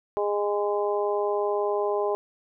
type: harmonic tone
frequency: 205.5 Hz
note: G#3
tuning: 18 cents flat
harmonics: 2 / 3 / 4 / 5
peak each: -25 / -29 / -31 / -33 dBFS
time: 0.17-2.15 s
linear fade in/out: 0 ms
effects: none